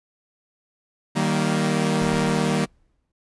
sawtooth chord, Eb major, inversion none, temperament equal with one note detuned, 155.56 / 192.74 / 233.1 Hz, Eb3 / G3 / Bb3, 0 / -29 / 0 cents, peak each -20 dBFS, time 1.15-2.66 s, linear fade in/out 20 ms
brown noise with exponential decay, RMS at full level -33 dBFS, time 2.01-3.12 s, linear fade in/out 5 ms, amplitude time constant 240 ms
effects noise-tail reverb RT60 0.1 s tail -23 dB re dry + resampled to 24000 Hz

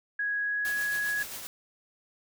sine tone with pitch glide, 1661.2 to 1671.8 Hz, G#6 to G#6, 0 to +11 cents, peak -27 dBFS, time 0.19-1.23 s, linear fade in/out 5 ms, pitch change +11 cents, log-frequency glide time 0.42-0.63 s
white noise with tremolo, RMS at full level -38 dBFS, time 0.65-1.47 s, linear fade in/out 0 ms, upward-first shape sine, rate 7.5 Hz, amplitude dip 40%
effects none

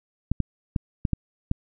clicks, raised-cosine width 5 ms, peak -10 dBFS, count 6, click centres 0.316 / 0.403 / 0.762 / 1.052 / 1.133 / 1.514 s, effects none

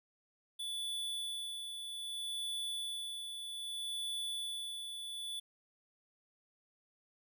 square tone with tremolo, 3464 Hz, A7, 28 cents flat, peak -37 dBFS, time 0.59-5.4 s, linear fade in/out 10 ms, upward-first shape sine, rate 0.63 Hz, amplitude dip 45%, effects none

